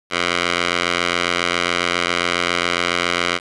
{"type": "tone with band-pass filter", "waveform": "10% pulse", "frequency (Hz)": 87.31, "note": "F2", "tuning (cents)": 0, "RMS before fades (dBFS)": -20, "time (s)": [0.1, 3.4], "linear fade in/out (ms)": 50, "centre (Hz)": 2400, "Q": 0.97, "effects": ["resampled to 24000 Hz", "7-bit"]}